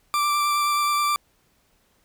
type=tone with vibrato; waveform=40% pulse; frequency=1174.7 Hz; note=D6; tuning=in tune; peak=-19 dBFS; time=0.14-1.16 s; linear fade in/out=0 ms; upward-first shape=square; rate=9.5 Hz; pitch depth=9 cents each way; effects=pink hiss -64 dBFS RMS until 2.04 s